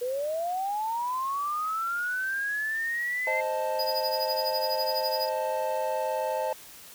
sine linear sweep, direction up, 480 to 2093 Hz, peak -27 dBFS, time 0.01-3.41 s, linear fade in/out 10 ms
triangle chord, A diminished, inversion first, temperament equal, 523.3 / 622.3 / 880 Hz, C5 / Eb5 / A5, 0 / 0 / 0 cents, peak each -29 dBFS, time 3.27-6.53 s, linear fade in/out 2 ms
square tone with tremolo, 4945 Hz, D#8, 12 cents flat, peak -27 dBFS, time 3.79-5.29 s, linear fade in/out 2 ms, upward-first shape triangle, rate 12 Hz, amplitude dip 100%
effects white hiss -48 dBFS RMS until 6.94 s

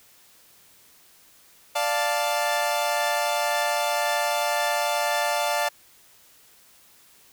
sawtooth chord, D minor, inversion none, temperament equal, 587.3 / 698.5 / 880 Hz, D5 / F5 / A5, 0 / 0 / 0 cents, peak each -23 dBFS, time 1.75-5.69 s, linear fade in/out 10 ms, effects white hiss -55 dBFS RMS until 7.32 s

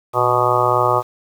harmonic tone with a mistuned harmonic, 123.47 Hz, B2, in tune, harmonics 1 / 3 / 4 / 5 / 6 / 7 / 8 / 9 / 10, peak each -25 / -23 / -22 / -21 / -24 / -21 / -25 / -20 / -20 dBFS, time 0.13-1.03 s, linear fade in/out 50 ms, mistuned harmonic 1, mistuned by -97 cents, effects 7-bit

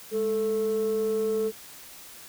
sine tone pair together, 207.7 / 440 Hz, G#3 / A4, 0 / 0 cents, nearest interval octave + minor second, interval 1300 cents, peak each -31 / -22 dBFS, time 0.11-1.52 s, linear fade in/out 50 ms, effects tanh soft clip ceiling -21 dBFS + white hiss -46 dBFS RMS until 2.28 s

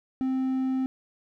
triangle tone, 261.6 Hz, C4, in tune, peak -22 dBFS, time 0.21-0.86 s, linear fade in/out 0 ms, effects none

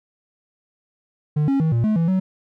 triangle tone with pitch steps, 150.2 / 274 / 159.8 / 116.9 / 215.1 / 166 / 187.9 Hz, D3 / C#4 / D#3 / A#2 / A3 / E3 / F#3, +39 / -20 / +47 / +5 / -39 / +12 / +27 cents, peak -14 dBFS, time 1.36-2.2 s, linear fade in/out 10 ms, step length 120 ms, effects none

